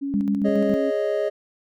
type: tone with pitch glide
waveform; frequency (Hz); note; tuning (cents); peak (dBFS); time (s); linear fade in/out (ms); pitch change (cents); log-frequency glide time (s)
sine; 278.4 to 275.2; C#4 to C#4; +8 to -12; -24; 0.01-0.91; 20; -20; 0.38-0.52
type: tone with tremolo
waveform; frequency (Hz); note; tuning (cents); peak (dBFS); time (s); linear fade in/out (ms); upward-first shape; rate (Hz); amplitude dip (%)
sine; 203.2; G#3; -38; -19; 0.14-0.74; 0; square; 7.2; 45
type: chord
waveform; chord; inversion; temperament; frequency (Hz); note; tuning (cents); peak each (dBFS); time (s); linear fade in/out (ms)
triangle; Ab suspended fourth; none; equal; 415.3 / 554.4 / 622.3; Ab4 / Db5 / Eb5; 0 / 0 / 0; -23 / -25 / -22; 0.44-1.3; 20
effects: none